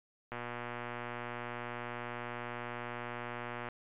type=click train; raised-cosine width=0.5 ms; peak=-25 dBFS; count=405; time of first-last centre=0.32-3.687 s; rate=120 Hz; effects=resampled to 8000 Hz